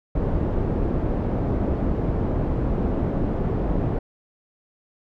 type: low-pass noise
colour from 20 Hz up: pink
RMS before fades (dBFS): -23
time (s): 0.15-3.99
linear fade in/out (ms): 5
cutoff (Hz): 530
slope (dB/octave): 12
effects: none